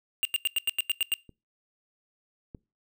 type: tone bursts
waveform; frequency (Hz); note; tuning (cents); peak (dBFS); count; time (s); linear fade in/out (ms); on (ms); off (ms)
square; 2800; F7; +4; -23; 9; 0.23-1.139; 0; 21; 90
type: clicks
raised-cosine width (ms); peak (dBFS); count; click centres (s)
3; -35 / -28; 2; 1.293 / 2.548
effects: noise-tail reverb RT60 0.3 s tail -24 dB re dry